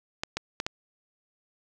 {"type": "clicks", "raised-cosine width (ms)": 0.2, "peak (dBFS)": -12, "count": 4, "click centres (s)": [0.235, 0.37, 0.601, 0.665], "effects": []}